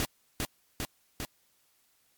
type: noise with echo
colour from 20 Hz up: pink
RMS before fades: -30 dBFS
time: 0-0.05 s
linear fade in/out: 0 ms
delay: 400 ms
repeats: 3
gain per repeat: -2 dB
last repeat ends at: 1.25 s
effects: white hiss -69 dBFS RMS until 2.17 s + MP3 96 kbps